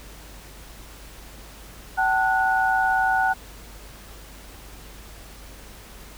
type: tone cluster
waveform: sine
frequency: 763 / 881 / 1465 Hz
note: G5 / A5 / F#6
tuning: -47 / +2 / -18 cents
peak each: -21 / -26 / -22 dBFS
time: 1.97-3.34 s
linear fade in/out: 20 ms
effects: added 50 Hz sine -44 dBFS peak until 6.17 s + pink hiss -45 dBFS RMS until 6.17 s